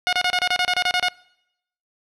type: tone bursts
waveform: 10% pulse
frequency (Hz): 723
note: F#5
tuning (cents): -40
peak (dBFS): -9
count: 12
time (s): 0.07-1.084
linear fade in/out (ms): 0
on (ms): 57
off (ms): 30
effects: noise-tail reverb RT60 0.8 s tail -24 dB re dry + low-pass 6000 Hz 12 dB/octave